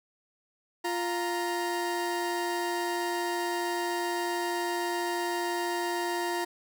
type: tone pair together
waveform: 30% pulse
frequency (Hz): 349.2 / 933.8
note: F4 / A#5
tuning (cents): 0 / +3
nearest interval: octave + perfect fourth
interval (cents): 1703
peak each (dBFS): -28 / -30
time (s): 0.84-6.45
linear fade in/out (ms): 10
effects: none